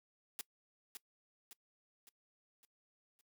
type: noise with echo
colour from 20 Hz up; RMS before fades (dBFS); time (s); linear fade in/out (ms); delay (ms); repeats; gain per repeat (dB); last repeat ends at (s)
white; -42; 0.39-0.41; 0; 560; 5; -6; 3.21
effects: noise-tail reverb RT60 0.1 s tail -22 dB re dry + high-pass 200 Hz 12 dB/octave